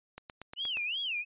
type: click train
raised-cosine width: 0.3 ms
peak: -27 dBFS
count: 6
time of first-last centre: 0.18-0.771 s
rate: 8.46 Hz
type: tone with vibrato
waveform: sine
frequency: 2822 Hz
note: F7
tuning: 17 cents sharp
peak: -31 dBFS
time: 0.56-1.25 s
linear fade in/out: 50 ms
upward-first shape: sine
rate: 2.8 Hz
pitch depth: 290 cents each way
effects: resampled to 8000 Hz